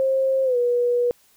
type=tone with pitch glide; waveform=sine; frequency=532 to 485 Hz; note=C5 to B4; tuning=+29 to -31 cents; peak=-17 dBFS; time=0-1.11 s; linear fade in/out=0 ms; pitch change=-160 cents; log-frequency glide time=0.44-0.57 s; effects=white hiss -58 dBFS RMS until 1.36 s